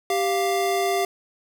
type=tone pair together; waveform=square; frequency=392 / 698.5 Hz; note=G4 / F5; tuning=0 / 0 cents; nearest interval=minor seventh; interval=1000 cents; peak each=-24 dBFS; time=0.1-1.05 s; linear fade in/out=2 ms; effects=none